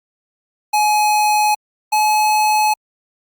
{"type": "tone pair in turn", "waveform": "square", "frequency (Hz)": [844, 853.3], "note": ["G#5", "G#5"], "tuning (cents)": [28, 47], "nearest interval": "unison", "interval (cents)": 19, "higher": "second", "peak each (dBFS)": -13, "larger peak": "neither", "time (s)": [[0.73, 1.55], [1.92, 2.74]], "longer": "neither", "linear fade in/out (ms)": 10, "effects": ["Opus 48 kbps"]}